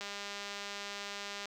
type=click train; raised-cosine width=0.2 ms; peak=-24 dBFS; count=293; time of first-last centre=0.01-1.456 s; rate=202 Hz; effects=high-pass 200 Hz 12 dB/octave + 10-bit